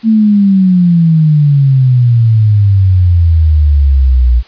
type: exponential sweep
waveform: sine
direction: down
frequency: 226 to 58.5 Hz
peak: -4 dBFS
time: 0.03-4.43 s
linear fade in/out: 50 ms
effects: white hiss -40 dBFS RMS until 4.47 s + resampled to 11025 Hz